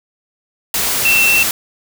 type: tone in noise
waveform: sine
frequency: 2692 Hz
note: E7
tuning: 36 cents sharp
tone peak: -10 dBFS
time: 1.05-1.43 s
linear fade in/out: 2 ms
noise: white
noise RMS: -17 dBFS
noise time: 0.74-1.51 s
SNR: +4 dB
effects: none